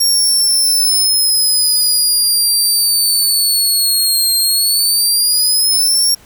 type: exponential two-way sweep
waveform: 20% pulse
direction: down then up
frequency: 5560 to 4186 to 5560 Hz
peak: -5 dBFS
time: 0-6.15 s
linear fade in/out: 10 ms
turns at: 4.36 s
effects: pink hiss -45 dBFS RMS until 6.25 s